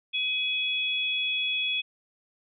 sine tone pair together, 2528 / 3374 Hz, D#7 / G#7, +27 / +27 cents, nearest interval perfect fourth, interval 500 cents, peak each -28 / -28 dBFS, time 0.13-1.82 s, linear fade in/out 20 ms, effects none

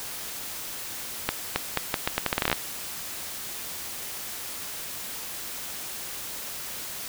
accelerating click train, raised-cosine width 0.3 ms, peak -6 dBFS, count 15, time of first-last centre 1.29-2.528 s, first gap 270 ms, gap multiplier 0.79, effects white hiss -36 dBFS RMS until 7.08 s

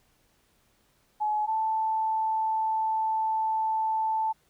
sine tone pair in turn, 849 / 880.1 Hz, G#5 / A5, +38 / 0 cents, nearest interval minor second, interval 62 cents, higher second, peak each -24 dBFS, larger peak neither, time 1.2-1.47 / 1.47-4.33 s, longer second, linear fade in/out 20 ms, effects pink hiss -67 dBFS RMS until 4.49 s

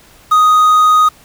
triangle tone with quantisation, 1247 Hz, D#6, 3 cents sharp, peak -4 dBFS, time 0.31-1.09 s, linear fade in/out 10 ms, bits 5, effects pink hiss -44 dBFS RMS until 1.24 s

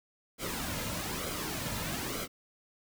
pink noise with flanger, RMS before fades -36 dBFS, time 0.38-2.28 s, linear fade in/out 50 ms, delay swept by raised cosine 1.1 to 2.7 ms, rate 1.1 Hz, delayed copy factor -0.6, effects none

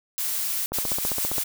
blue noise, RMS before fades -27 dBFS, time 0.18-0.66 s, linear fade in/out 0 ms
click train, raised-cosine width 1 ms, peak -16 dBFS, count 11, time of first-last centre 0.72-1.382 s, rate 15.1 Hz
blue noise with tremolo, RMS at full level -25 dBFS, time 0.73-1.44 s, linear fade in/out 10 ms, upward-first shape triangle, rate 6.5 Hz, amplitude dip 40%
effects none

